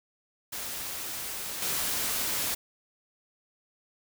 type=noise with level steps; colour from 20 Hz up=white; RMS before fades=-36 / -30 dBFS; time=0.52-2.55 s; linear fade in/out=10 ms; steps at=1.62 s; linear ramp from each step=2 ms; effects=none